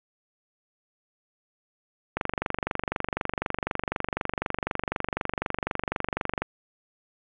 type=click train; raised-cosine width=0.5 ms; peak=-11 dBFS; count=103; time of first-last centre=2.17-6.42 s; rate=24 Hz; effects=resampled to 8000 Hz + 8-bit